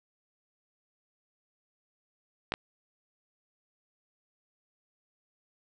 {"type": "clicks", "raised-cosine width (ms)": 0.3, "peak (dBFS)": -14, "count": 2, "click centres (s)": [2.521, 2.539], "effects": []}